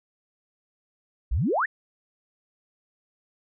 sine exponential sweep, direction up, 46.25 to 1975.5 Hz, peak -21 dBFS, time 1.31-1.66 s, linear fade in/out 10 ms, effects none

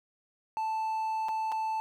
triangle tone with dropouts, 880 Hz, A5, in tune, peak -27 dBFS, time 0.57-1.8 s, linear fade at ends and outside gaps 0 ms, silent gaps 1.285-1.29 / 1.518-1.522 s, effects none

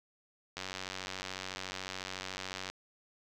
click train, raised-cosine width 0.2 ms, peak -21 dBFS, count 201, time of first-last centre 0.57-2.7 s, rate 93.9 Hz, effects none

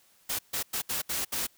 white noise bursts at uneven times, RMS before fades -31 dBFS, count 6, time 0.29-0.39 / 0.53-0.63 / 0.73-0.82 / 0.89-1.02 / 1.09-1.25 / 1.32-1.47 s, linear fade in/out 10 ms, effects white hiss -63 dBFS RMS until 1.57 s

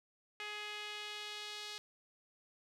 sawtooth tone with band-pass filter sweep, 419 Hz, G#4, 15 cents sharp, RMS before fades -45 dBFS, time 0.4-1.78 s, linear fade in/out 0 ms, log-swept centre 2500 to 4100 Hz, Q 1.8, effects none

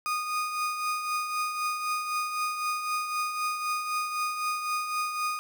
35% pulse tone with tremolo, 1234 Hz, D#6, 15 cents flat, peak -24 dBFS, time 0.06-5.39 s, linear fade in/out 0 ms, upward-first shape triangle, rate 3.9 Hz, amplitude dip 55%, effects none

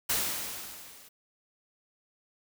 white noise with level ramp, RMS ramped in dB -27 to -54 dBFS, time 0.09-1.09 s, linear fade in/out 10 ms, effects none

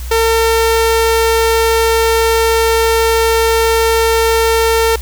sawtooth tone, 453.1 Hz, A#4, 49 cents flat, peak -6 dBFS, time 0.11-4.96 s, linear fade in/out 5 ms, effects added 61 Hz sine -21 dBFS peak until 5.01 s + white hiss -34 dBFS RMS until 5.01 s

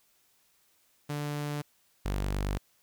sawtooth tone pair in turn, 146.83 / 49 Hz, D3 / G1, 0 / 0 cents, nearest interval octave + perfect fifth, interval 1900 cents, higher first, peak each -28 / -25 dBFS, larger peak second, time 1.09-1.62 / 2.05-2.58 s, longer neither, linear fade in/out 10 ms, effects white hiss -68 dBFS RMS until 2.82 s

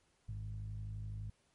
sawtooth tone with low-pass filter, 51.91 Hz, G#1, in tune, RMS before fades -43 dBFS, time 0.28-1.3 s, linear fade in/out 5 ms, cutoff 120 Hz, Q 9.3, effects pink hiss -74 dBFS RMS until 1.54 s + MP3 48 kbps

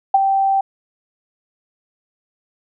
sine tone with ADSR envelope, 780 Hz, G5, 9 cents flat, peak -6 dBFS, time 0.14-0.61 s, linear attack 6 ms, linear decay 27 ms, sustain -7 dB, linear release 6 ms, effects none

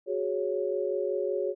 sine chord, F# suspended second, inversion none, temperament equal, 370 / 415.3 / 554.4 Hz, F#4 / G#4 / C#5, 0 / 0 / 0 cents, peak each -31 dBFS, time 0.06-1.55 s, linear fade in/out 50 ms, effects none

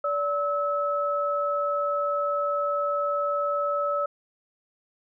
sine tone pair together, 578 / 1297.6 Hz, D5 / E6, -28 / -28 cents, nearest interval octave + major second, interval 1400 cents, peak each -26 dBFS, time 0.04-4.06 s, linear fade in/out 5 ms, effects none

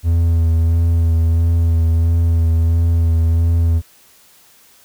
triangle tone with vibrato, 83 Hz, E2, 12 cents sharp, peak -9 dBFS, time 0.03-3.82 s, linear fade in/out 50 ms, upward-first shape sine, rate 1.5 Hz, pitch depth 22 cents each way, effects white hiss -49 dBFS RMS until 4.84 s

